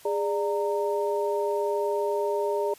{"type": "tone cluster", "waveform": "sine", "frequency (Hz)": [409.9, 591, 922], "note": ["G#4", "D5", "A#5"], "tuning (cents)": [-23, 11, -19], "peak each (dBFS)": [-26, -29, -31], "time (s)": [0.05, 2.74], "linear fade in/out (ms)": 5, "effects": ["white hiss -52 dBFS RMS until 2.78 s", "resampled to 32000 Hz"]}